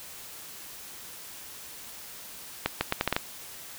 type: accelerating click train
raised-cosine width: 0.3 ms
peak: -8 dBFS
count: 7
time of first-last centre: 2.66-3.165 s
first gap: 150 ms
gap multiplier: 0.76
effects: white hiss -44 dBFS RMS until 3.78 s